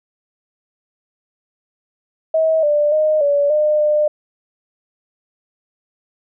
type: tone with pitch steps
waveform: sine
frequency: 640 / 591 / 617 / 573 / 605 / 601 Hz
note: D#5 / D5 / D#5 / D5 / D#5 / D5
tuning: +49 / +11 / -15 / -43 / -49 / +40 cents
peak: -12 dBFS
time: 2.34-4.08 s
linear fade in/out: 5 ms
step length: 290 ms
effects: none